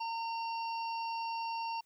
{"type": "harmonic tone", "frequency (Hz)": 915, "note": "A#5", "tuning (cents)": -32, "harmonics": [1, 3, 5, 6], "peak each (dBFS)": [-35, -45, -49, -51], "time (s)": [0, 1.81], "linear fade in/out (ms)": 10, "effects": ["white hiss -74 dBFS RMS until 1.85 s"]}